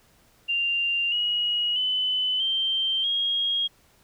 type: tone with pitch steps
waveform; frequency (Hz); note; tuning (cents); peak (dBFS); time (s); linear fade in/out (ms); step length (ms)
sine; 2786 / 2899 / 3017 / 3140 / 3268; F7 / F#7 / F#7 / G7 / G#7; -5 / -36 / +33 / +2 / -29; -22; 0.48-3.68; 20; 640
effects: pink hiss -60 dBFS RMS until 4.03 s